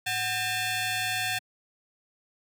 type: ring-modulated tone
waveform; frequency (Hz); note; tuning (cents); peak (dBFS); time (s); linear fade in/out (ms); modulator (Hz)
15% pulse; 851; G#5; +42; -17; 0.06-1.39; 10; 961
effects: high-pass 200 Hz 12 dB/octave